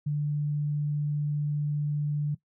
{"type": "tone", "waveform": "sine", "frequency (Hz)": 147.5, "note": "D3", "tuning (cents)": 8, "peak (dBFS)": -25, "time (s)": [0.06, 2.35], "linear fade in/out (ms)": 10, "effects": ["noise-tail reverb RT60 0.1 s tail -18 dB re dry"]}